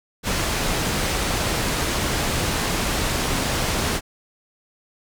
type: low-pass noise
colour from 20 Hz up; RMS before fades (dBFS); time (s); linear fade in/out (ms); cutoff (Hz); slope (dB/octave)
pink; -23; 0.23-4.01; 50; 9900; 12
effects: none